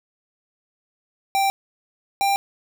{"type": "tone pair in turn", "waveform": "square", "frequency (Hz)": [784, 792.7], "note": ["G5", "G5"], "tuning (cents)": [0, 19], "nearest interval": "unison", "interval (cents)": 19, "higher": "second", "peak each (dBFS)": -18, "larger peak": "neither", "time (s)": [[1.35, 1.5], [2.21, 2.36]], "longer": "neither", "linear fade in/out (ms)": 0, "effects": []}